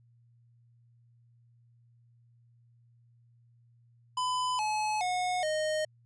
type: tone with pitch steps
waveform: square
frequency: 1005 / 854.9 / 727.3 / 618.7 Hz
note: B5 / G#5 / F#5 / D#5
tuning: +30 / +50 / -30 / -10 cents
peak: -29 dBFS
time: 4.17-5.85 s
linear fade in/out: 5 ms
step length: 420 ms
effects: added 118 Hz sine -60 dBFS peak until 6.05 s + resampled to 22050 Hz